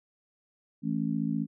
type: chord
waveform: sine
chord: A major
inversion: second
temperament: just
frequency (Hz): 165 / 220 / 275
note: E3 / A3 / C#4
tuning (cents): +2 / 0 / -14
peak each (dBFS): -32 / -30 / -32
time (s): 0.82-1.47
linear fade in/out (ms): 50
effects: none